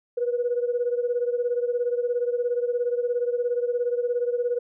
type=beating tone pair; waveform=sine; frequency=480.3 / 497.3 Hz; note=B4 / B4; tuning=-48 / +12 cents; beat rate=17 Hz; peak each=-23 / -27 dBFS; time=0.17-4.59 s; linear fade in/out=10 ms; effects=tanh soft clip ceiling -15 dBFS